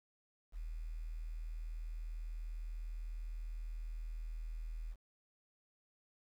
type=tone with quantisation; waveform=sine; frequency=40.07 Hz; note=E1; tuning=48 cents flat; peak=-40 dBFS; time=0.52-4.96 s; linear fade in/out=50 ms; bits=11; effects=none